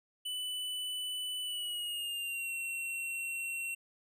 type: tone with pitch glide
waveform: square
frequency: 2988 to 2724 Hz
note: F#7 to F7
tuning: +16 to -44 cents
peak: -36 dBFS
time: 0.25-3.75 s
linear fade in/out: 10 ms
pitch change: -160 cents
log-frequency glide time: 1.42-2.52 s
effects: none